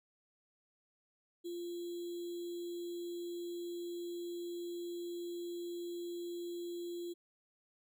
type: tone with sample-and-hold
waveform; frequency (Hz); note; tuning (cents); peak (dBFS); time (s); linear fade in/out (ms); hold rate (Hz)
sine; 346.7; F4; -13; -39; 1.44-7.14; 20; 3675
effects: none